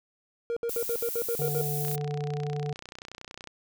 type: tone bursts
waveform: triangle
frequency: 468.8 Hz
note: A#4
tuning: 10 cents sharp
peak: -25 dBFS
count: 9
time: 0.5-1.613 s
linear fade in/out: 0 ms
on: 65 ms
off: 66 ms
type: noise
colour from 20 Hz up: violet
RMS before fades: -34 dBFS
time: 0.69-1.96 s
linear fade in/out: 5 ms
type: harmonic tone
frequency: 146.83 Hz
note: D3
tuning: in tune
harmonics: 1 / 3 / 5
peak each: -30 / -35 / -40 dBFS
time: 1.39-2.73 s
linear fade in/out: 2 ms
type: click train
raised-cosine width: 0.2 ms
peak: -24 dBFS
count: 51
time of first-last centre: 1.85-3.473 s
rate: 30.8 Hz
effects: none